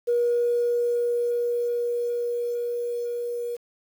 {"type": "tone with level ramp", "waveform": "sine", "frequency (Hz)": 478.7, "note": "A#4", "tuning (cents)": 46, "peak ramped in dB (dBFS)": [-18, -27], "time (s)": [0.07, 3.57], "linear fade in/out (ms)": 20, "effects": ["tanh soft clip ceiling -14 dBFS", "8-bit"]}